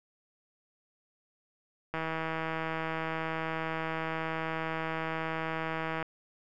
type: click train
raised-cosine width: 0.5 ms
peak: -19 dBFS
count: 659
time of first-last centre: 1.94-6.027 s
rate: 161 Hz
effects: none